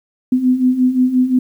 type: beating tone pair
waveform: sine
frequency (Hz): 250 / 255.7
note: B3 / C4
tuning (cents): +21 / -40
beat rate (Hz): 5.7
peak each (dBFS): -17 / -12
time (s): 0.32-1.39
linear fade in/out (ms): 5
effects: 8-bit